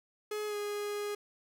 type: tone with pitch glide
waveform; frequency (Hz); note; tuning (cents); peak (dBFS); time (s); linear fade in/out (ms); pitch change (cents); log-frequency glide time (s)
45% pulse; 422.3 to 413.1; G#4 to G#4; +29 to -9; -34; 0.31-1.15; 5; -38; 0.47-0.56
effects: none